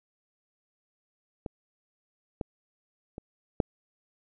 clicks, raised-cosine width 2 ms, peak -21 / -18 / -25 / -9 dBFS, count 4, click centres 1.462 / 2.412 / 3.181 / 3.602 s, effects none

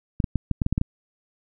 clicks, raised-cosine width 5 ms, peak -9 dBFS, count 9, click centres 0.202 / 0.242 / 0.357 / 0.513 / 0.618 / 0.664 / 0.726 / 0.779 / 0.814 s, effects none

